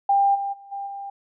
sine tone with level steps, 796 Hz, G5, 26 cents sharp, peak -15 / -24 / -42 / -28 / -31 dBFS, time 0.09-1.1 s, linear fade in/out 5 ms, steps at 0.34 / 0.52 / 0.71 / 0.86 s, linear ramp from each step 20 ms, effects none

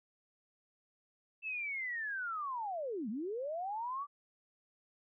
sine linear two-way sweep, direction down then up, 2663 to 196 to 1175 Hz, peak -36 dBFS, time 1.42-4.07 s, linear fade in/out 50 ms, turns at 3.09 s, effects none

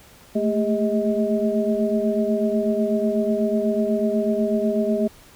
sine tone cluster, 216.3 / 224.4 / 403.9 / 631 Hz, A3 / A3 / G#4 / D#5, -29 / +34 / -48 / +24 cents, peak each -24 dBFS, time 0.35-5.08 s, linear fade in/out 10 ms, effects pink hiss -49 dBFS RMS until 5.35 s

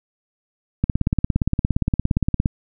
click train, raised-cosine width 5 ms, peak -5 dBFS, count 29, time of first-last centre 0.84-2.458 s, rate 17.3 Hz, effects none

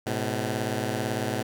10% pulse beating tone pair, 108 / 126 Hz, A2 / B2, -32 / +35 cents, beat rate 18 Hz, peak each -21 / -22 dBFS, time 0.06-1.43 s, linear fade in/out 10 ms, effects none

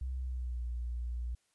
sine tone with pitch glide, 64.4 to 59.74 Hz, C2 to A#1, -27 to +43 cents, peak -34 dBFS, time 0.01-1.35 s, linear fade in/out 5 ms, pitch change -130 cents, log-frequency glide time 0.18-0.63 s, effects white hiss -75 dBFS RMS until 1.54 s + resampled to 24000 Hz

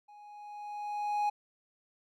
triangle tone with level ramp, 830.6 Hz, G#5, in tune, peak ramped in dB -50 to -24 dBFS, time 0.08-1.3 s, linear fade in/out 10 ms, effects none

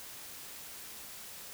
silence, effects white hiss -47 dBFS RMS until 1.53 s

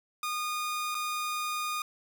sawtooth tone with dropouts, 1225 Hz, D#6, 27 cents flat, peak -27 dBFS, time 0.23-1.82 s, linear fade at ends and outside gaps 2 ms, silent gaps 0.946-0.95 s, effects none

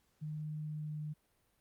sine tone with pitch glide, 152.8 to 151.57 Hz, D#3 to D#3, -31 to -45 cents, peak -38 dBFS, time 0.21-1.14 s, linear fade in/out 20 ms, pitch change -14 cents, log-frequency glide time 0.61-1.01 s, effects pink hiss -75 dBFS RMS until 1.6 s + Opus 48 kbps

